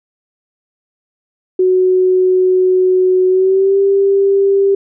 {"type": "tone with pitch glide", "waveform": "sine", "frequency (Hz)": [370, 394.3], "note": ["F#4", "G4"], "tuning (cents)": [0, 10], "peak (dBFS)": -8, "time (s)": [1.59, 4.75], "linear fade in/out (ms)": 5, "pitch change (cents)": 110, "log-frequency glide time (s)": [3.28, 3.78], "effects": []}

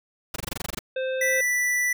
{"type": "noise bursts", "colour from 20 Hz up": "pink", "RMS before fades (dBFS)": -30, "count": 11, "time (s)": [0.34, 0.791], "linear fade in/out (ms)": 5, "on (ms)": 21, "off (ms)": 22}
{"type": "harmonic tone", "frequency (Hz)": 521, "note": "C5", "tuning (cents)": -7, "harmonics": [1, 3, 5, 7], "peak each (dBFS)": [-25, -35, -39, -42], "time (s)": [0.96, 1.41], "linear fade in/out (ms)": 5}
{"type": "tone", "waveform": "square", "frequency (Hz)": 1973, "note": "B6", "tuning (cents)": -2, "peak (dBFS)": -22, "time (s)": [1.21, 1.93], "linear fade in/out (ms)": 5}
{"effects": []}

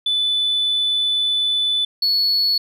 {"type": "tone pair in turn", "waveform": "sine", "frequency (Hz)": [3492, 4400], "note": ["A7", "C#8"], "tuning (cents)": [-14, -14], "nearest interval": "major third", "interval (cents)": 400, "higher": "second", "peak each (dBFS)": [-15, -13], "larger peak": "second", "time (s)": [[0.06, 1.85], [2.02, 2.58]], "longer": "first", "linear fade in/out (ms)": 5, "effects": ["tanh soft clip ceiling -13 dBFS"]}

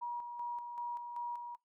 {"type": "tone with tremolo", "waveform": "sine", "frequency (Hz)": 957, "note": "A#5", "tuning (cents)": 45, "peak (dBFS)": -36, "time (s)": [0.01, 1.56], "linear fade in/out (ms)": 20, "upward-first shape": "square", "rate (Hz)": 2.6, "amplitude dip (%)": 45, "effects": ["noise-tail reverb RT60 0.2 s tail -23 dB re dry"]}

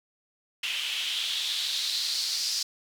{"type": "noise with band-pass filter sweep", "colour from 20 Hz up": "white", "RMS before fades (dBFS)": -30, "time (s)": [0.63, 2.63], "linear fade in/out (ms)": 5, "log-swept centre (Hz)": [2800, 5000], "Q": 4.5, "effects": []}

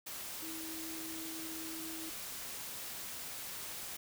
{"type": "tone in noise", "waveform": "sine", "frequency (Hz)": 322.3, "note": "E4", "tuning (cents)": -39, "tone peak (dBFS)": -45, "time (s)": [0.42, 2.1], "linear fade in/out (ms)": 10, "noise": "white", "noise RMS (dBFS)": -44, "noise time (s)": [0.06, 3.97], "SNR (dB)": -4, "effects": []}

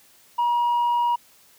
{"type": "tone with tanh clipping", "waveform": "sine", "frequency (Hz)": 956, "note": "A#5", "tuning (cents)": 43, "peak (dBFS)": -19, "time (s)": [0.38, 1.16], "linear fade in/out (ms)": 10, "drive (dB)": 1, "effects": ["white hiss -55 dBFS RMS until 1.58 s", "high-pass 60 Hz 12 dB/octave"]}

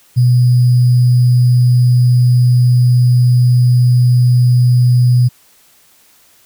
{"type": "tone with sample-and-hold", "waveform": "sine", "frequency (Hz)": 123.47, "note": "B2", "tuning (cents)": 0, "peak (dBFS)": -6, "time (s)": [0.16, 5.29], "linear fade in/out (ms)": 20, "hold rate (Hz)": 4900, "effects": ["white hiss -49 dBFS RMS until 6.45 s"]}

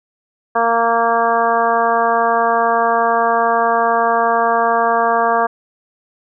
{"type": "harmonic tone", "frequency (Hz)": 231.2, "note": "A#3", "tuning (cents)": -14, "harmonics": [1, 2, 3, 4, 5, 6, 7], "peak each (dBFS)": [-28, -20, -16, -19, -18, -27, -23], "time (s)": [0.55, 5.47], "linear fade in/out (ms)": 10, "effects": []}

